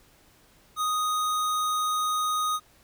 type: tone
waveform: square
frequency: 1244.5 Hz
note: D#6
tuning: in tune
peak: -25 dBFS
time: 0.76-2.6 s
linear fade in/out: 50 ms
effects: pink hiss -59 dBFS RMS until 2.83 s